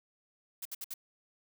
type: noise bursts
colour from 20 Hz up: blue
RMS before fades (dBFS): -40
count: 4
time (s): 0.62-0.939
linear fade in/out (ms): 5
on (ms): 34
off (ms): 61
effects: none